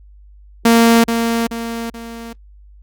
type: tone with echo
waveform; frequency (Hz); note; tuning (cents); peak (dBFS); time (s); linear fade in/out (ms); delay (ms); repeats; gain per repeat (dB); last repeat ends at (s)
sawtooth; 230.9; A#3; -16; -4; 0.65-1.04; 5; 430; 3; -7; 2.33
effects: added 50 Hz sine -40 dBFS peak until 2.82 s + Opus 48 kbps